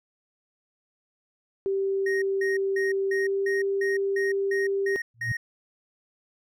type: tone with pitch glide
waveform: sine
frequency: 390 to 393.8 Hz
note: G4 to G4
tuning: -9 to +8 cents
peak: -23 dBFS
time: 1.66-4.96 s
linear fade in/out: 0 ms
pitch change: +17 cents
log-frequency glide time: 3.1-3.46 s
type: tone bursts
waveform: triangle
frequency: 1867 Hz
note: A#6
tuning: 2 cents sharp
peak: -26 dBFS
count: 10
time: 2.06-5.37 s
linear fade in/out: 5 ms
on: 160 ms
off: 190 ms
type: tone with exponential growth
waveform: sine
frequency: 116.54 Hz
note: A#2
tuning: in tune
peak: -22 dBFS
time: 5.14-5.32 s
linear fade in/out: 5 ms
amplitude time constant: 37 ms
effects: none